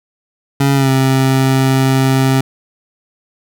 25% pulse tone with pitch glide, 138.59 to 132.94 Hz, C#3 to C3, 0 to +28 cents, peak -6 dBFS, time 0.6-2.41 s, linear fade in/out 5 ms, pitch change -72 cents, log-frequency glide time 0.74-0.9 s, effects none

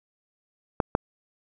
clicks, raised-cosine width 1 ms, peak -7 / -6 dBFS, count 2, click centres 0.802 / 0.951 s, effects none

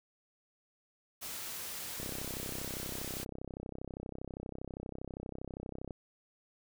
white noise, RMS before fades -42 dBFS, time 1.21-3.25 s, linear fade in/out 20 ms
click train, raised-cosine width 2 ms, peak -28 dBFS, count 128, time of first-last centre 2-5.908 s, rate 32.5 Hz
effects none

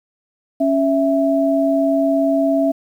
sine tone pair together, 277.2 / 659.7 Hz, C#4 / E5, 0 / +1 cents, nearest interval octave + minor third, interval 1501 cents, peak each -16 dBFS, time 0.6-2.72 s, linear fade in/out 10 ms, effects 8-bit

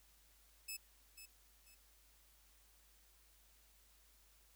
10% pulse tone with echo, 2602 Hz, E7, 23 cents flat, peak -35 dBFS, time 0.68-0.77 s, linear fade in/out 10 ms, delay 490 ms, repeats 2, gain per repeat -10 dB, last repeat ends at 1.75 s, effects added 51 Hz sine -70 dBFS peak until 4.55 s + white hiss -70 dBFS RMS until 4.55 s

